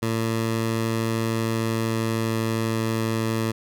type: tone with pitch glide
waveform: 15% pulse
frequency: 113.1 to 112.19 Hz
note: A2 to A2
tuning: +48 to +34 cents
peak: -16 dBFS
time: 0.02-3.52 s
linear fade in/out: 10 ms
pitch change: -14 cents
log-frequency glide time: 1.29-2.96 s
effects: none